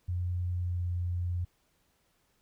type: tone with pitch glide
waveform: sine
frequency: 89 to 88.18 Hz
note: F2 to F2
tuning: +33 to +17 cents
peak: -29 dBFS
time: 0.08-1.45 s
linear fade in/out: 10 ms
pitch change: -16 cents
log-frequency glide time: 0.57-0.81 s
effects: pink hiss -72 dBFS RMS until 2.41 s